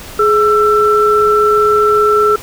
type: tone pair together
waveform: sine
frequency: 420.9 / 1336.3 Hz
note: G#4 / E6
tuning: +23 / +23 cents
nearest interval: octave + minor sixth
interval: 2000 cents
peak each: -10 dBFS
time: 0.19-2.36 s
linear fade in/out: 5 ms
effects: pink hiss -31 dBFS RMS until 2.42 s